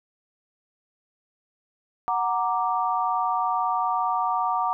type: chord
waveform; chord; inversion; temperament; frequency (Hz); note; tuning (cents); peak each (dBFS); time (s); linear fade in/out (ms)
sine; Gb augmented; none; equal; 740 / 932.3 / 1174.7; Gb5 / Bb5 / D6; 0 / 0 / 0; -26; 2.08-4.73; 0
effects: none